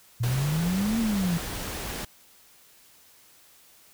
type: exponential two-way sweep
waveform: sine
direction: up then down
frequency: 114.7 to 233.1 to 163.9 Hz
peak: -23 dBFS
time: 0.2-1.38 s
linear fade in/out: 10 ms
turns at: 0.99 s
type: noise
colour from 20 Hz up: pink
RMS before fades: -34 dBFS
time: 0.23-2.05 s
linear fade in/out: 5 ms
effects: white hiss -56 dBFS RMS until 3.93 s